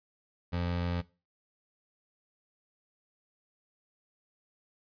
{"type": "tone", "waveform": "25% pulse", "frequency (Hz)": 87.31, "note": "F2", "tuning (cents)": 0, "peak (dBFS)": -26, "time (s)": [0.52, 1.02], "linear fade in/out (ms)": 20, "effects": ["noise-tail reverb RT60 0.3 s tail -19 dB re dry", "resampled to 11025 Hz"]}